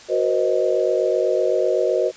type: chord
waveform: sine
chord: C half-diminished seventh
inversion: second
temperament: equal with one note detuned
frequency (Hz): 370 / 475.4 / 523.3 / 622.3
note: Gb4 / Bb4 / C5 / Eb5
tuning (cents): 0 / +34 / 0 / 0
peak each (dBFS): -22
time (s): 0.08-2.12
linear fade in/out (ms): 50
effects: white hiss -43 dBFS RMS until 2.16 s + resampled to 16000 Hz

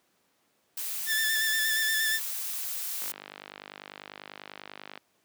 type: noise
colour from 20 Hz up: blue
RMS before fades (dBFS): -34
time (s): 0.77-3.12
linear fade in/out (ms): 5
type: tone with vibrato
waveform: sawtooth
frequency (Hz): 1760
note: A6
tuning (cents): 0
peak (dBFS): -22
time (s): 1.06-2.2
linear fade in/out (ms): 50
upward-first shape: square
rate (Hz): 8.5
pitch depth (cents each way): 25
type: click train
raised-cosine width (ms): 0.3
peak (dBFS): -24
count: 99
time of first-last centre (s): 3.02-4.976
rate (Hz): 50.1
effects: pink hiss -70 dBFS RMS until 5.24 s + high-pass 200 Hz 12 dB/octave

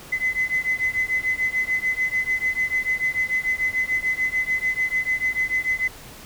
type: beating tone pair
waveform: sine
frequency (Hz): 2026 / 2032.8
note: B6 / B6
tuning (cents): +44 / +49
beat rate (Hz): 6.8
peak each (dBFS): -23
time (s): 0.12-5.88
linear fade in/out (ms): 10
effects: tanh soft clip ceiling -13 dBFS + pink hiss -42 dBFS RMS until 6.25 s

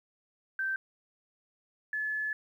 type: tone pair in turn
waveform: sine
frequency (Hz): 1558 / 1720.9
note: G6 / A6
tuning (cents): -11 / -39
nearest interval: major second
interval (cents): 172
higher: second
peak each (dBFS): -29 / -30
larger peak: first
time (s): 0.59-0.76 / 1.93-2.33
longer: second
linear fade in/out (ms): 2
effects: 11-bit

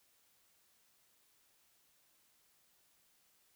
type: silence
effects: white hiss -72 dBFS RMS until 3.55 s

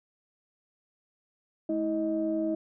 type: tone cluster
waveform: sine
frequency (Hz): 214.3 / 322.6 / 627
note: A3 / E4 / D#5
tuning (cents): -45 / -37 / +13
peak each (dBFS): -36 / -27 / -32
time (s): 1.69-2.55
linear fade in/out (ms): 5
effects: tanh soft clip ceiling -17 dBFS

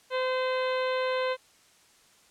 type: harmonic tone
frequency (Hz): 514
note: C5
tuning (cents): -31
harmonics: 1 / 2 / 3 / 4 / 5 / 6 / 7 / 8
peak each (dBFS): -27 / -33 / -37 / -39 / -41 / -43 / -44 / -45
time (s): 0.1-1.37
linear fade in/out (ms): 50
effects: white hiss -60 dBFS RMS until 2.3 s + low-pass 9000 Hz 12 dB/octave

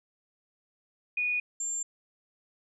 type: tone pair in turn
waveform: sine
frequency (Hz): 2463 / 7334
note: D#7 / A#8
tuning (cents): -18 / -29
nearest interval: octave + perfect fifth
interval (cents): 1889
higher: second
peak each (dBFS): -26 / -30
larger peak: first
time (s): 1.17-1.4 / 1.6-1.83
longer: neither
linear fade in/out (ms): 5
effects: none

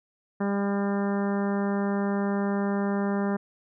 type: harmonic tone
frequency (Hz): 200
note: G3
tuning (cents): +35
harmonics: 1 / 2 / 3 / 4 / 5 / 6 / 7 / 8 / 9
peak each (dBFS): -25 / -31 / -35 / -37 / -39 / -41 / -42 / -43 / -44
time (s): 0.4-3.37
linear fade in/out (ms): 10
effects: none

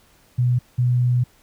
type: tone pair in turn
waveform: sine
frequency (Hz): 123.47 / 123.47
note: B2 / B2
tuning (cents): 0 / 0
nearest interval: unison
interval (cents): 0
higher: neither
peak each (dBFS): -15 / -15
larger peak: neither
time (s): 0.38-0.59 / 0.78-1.24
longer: second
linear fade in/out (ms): 10
effects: pink hiss -56 dBFS RMS until 1.42 s

